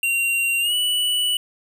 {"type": "tone with pitch glide", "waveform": "square", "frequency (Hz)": [2759, 2957], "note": ["F7", "F#7"], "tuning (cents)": [-22, -2], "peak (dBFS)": -19, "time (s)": [0.03, 1.37], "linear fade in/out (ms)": 2, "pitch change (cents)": 120, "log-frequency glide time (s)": [0.6, 0.74], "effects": []}